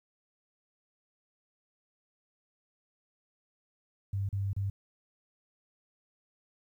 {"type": "tone with dropouts", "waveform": "sine", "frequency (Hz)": 98.7, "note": "G2", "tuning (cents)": 12, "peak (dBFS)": -29, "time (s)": [4.13, 4.7], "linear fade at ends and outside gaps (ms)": 5, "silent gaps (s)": [[4.29, 4.327], [4.532, 4.564]], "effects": ["11-bit"]}